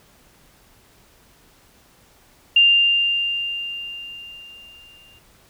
sine tone with exponential decay, 2794 Hz, F7, in tune, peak -9 dBFS, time 2.56-5.19 s, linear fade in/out 5 ms, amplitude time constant 570 ms, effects pink hiss -54 dBFS RMS until 5.49 s

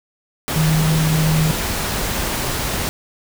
sine tone in noise, 157.3 Hz, D#3, 19 cents sharp, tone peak -14 dBFS, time 0.56-1.51 s, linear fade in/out 0 ms, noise pink, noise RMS -22 dBFS, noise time 0.48-2.89 s, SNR +5 dB, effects none

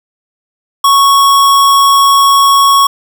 square tone, 1108 Hz, C#6, 1 cent flat, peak -5 dBFS, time 0.84-2.87 s, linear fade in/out 5 ms, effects none

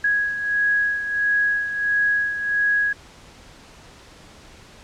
sine beating tone pair, 1661.2 / 1662.7 Hz, G#6 / G#6, 0 / +2 cents, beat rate 1.5 Hz, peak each -19 / -26 dBFS, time 0.04-2.93 s, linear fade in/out 5 ms, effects pink hiss -46 dBFS RMS until 4.83 s + low-pass 7000 Hz 12 dB/octave

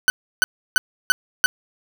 40% pulse tone bursts, 1500 Hz, F#6, 23 cents sharp, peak -11 dBFS, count 5, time 0.08-1.46 s, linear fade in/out 0 ms, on 20 ms, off 320 ms, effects none

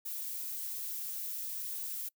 violet noise, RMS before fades -39 dBFS, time 0.05-2.09 s, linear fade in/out 10 ms, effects noise-tail reverb RT60 0.1 s tail -25 dB re dry

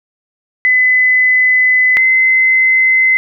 sine tone pair in turn, 2014 / 2052 Hz, B6 / C7, +33 / -34 cents, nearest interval unison, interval 33 cents, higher second, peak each -7 dBFS, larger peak neither, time 0.65-1.97 / 1.97-3.17 s, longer first, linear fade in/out 0 ms, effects none

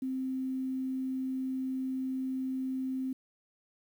sine tone with quantisation, 261.6 Hz, C4, in tune, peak -31 dBFS, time 0.02-3.13 s, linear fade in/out 5 ms, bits 10, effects none

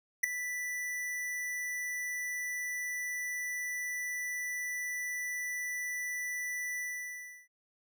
square tone with ADSR envelope, 1976 Hz, B6, in tune, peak -21 dBFS, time 0.23-7.48 s, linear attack 11 ms, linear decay 4 ms, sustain -14 dB, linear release 690 ms, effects none

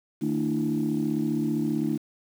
sine tone cluster, 154.9 / 225.8 / 297.9 / 333.2 Hz, D#3 / A3 / D4 / E4, -7 / +45 / +25 / +19 cents, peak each -31 / -27 / -27 / -30 dBFS, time 0.21-1.98 s, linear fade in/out 20 ms, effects tanh soft clip ceiling -16 dBFS + 8-bit

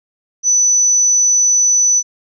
sine tone, 5980 Hz, F#8, 17 cents sharp, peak -9 dBFS, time 0.43-2.03 s, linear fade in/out 50 ms, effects none

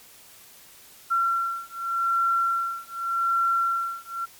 sine beating tone pair, 1362 / 1362.85 Hz, F6 / F6, -44 / -43 cents, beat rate 0.85 Hz, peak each -25 dBFS, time 1.1-4.26 s, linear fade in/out 20 ms, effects white hiss -50 dBFS RMS until 4.39 s + MP3 96 kbps

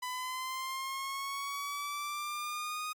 sawtooth linear sweep, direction up, 997 to 1244.5 Hz, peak -32 dBFS, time 0.02-2.93 s, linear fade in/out 10 ms, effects AAC 64 kbps

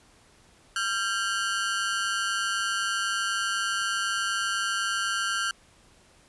sawtooth ring-modulated tone, 1480 Hz, F#6, in tune, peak -19 dBFS, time 0.76-5.51 s, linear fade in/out 2 ms, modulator 104 Hz, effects pink hiss -58 dBFS RMS until 6.28 s + resampled to 24000 Hz

